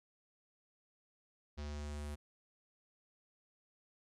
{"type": "tone with low-pass filter sweep", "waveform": "square", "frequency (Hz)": 73.7, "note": "D2", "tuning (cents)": 7, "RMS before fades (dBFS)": -43, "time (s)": [1.57, 2.16], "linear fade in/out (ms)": 20, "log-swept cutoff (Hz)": [5000, 11000], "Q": 1.8, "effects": []}